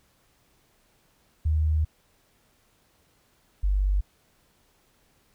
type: tone pair in turn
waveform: sine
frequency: 77.6 / 48.72 Hz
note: D#2 / G1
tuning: -4 / -10 cents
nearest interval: minor sixth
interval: 806 cents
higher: first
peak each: -20 dBFS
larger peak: neither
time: 1.45-1.85 / 3.63-4.01 s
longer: first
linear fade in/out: 10 ms
effects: pink hiss -65 dBFS RMS until 5.34 s